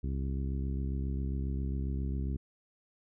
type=harmonic tone; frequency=67.4 Hz; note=C#2; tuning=48 cents flat; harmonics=1 / 2 / 3 / 4 / 5 / 6; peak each=-32 / -38 / -41 / -44 / -48 / -51 dBFS; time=0.03-2.37 s; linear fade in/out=10 ms; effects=none